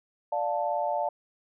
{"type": "chord", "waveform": "sine", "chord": "D minor", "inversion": "none", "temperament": "just", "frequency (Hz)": [587.3, 704.8, 881], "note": ["D5", "F5", "A5"], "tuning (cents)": [0, 16, 2], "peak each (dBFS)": -30, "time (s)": [0.32, 1.09], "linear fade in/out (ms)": 5, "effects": []}